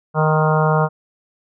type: harmonic tone with a mistuned harmonic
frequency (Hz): 155.56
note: D#3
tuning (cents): 0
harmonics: 1 / 3 / 4 / 5 / 6 / 7 / 8 / 9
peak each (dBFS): -16 / -21 / -22 / -23 / -24 / -24 / -25 / -26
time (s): 0.14-0.89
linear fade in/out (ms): 50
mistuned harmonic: 7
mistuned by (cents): -27
effects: none